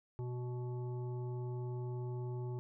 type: harmonic tone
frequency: 123.47 Hz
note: B2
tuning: in tune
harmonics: 1 / 3 / 5 / 7 / 9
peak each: -38 / -45 / -60 / -54 / -64 dBFS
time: 0.19-2.59 s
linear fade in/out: 0 ms
effects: none